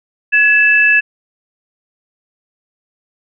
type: tone pair together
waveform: sine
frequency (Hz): 1690 / 2637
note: G#6 / E7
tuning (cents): +30 / 0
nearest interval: minor sixth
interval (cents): 770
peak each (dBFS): -10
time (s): 0.32-1.01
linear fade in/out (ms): 20
effects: none